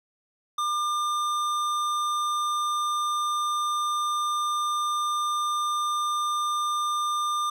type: tone with hard clipping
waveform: sine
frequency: 1200 Hz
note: D6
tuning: 37 cents sharp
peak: -26 dBFS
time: 0.58-7.5 s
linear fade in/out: 5 ms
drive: 14 dB
effects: none